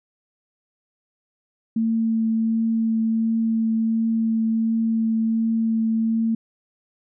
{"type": "tone with vibrato", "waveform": "sine", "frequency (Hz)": 224.7, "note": "A3", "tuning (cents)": 37, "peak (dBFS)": -18, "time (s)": [1.76, 6.35], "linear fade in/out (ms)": 5, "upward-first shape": "triangle", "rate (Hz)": 1.4, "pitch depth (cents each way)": 11, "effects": []}